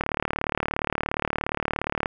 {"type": "click train", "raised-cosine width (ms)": 0.5, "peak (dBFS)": -9, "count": 77, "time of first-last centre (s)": [0.01, 2.059], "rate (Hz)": 37.1, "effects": []}